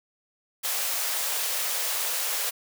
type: high-pass noise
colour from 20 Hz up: white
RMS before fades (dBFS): -28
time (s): 0.63-2.51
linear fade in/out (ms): 20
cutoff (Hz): 450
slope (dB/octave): 48
effects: none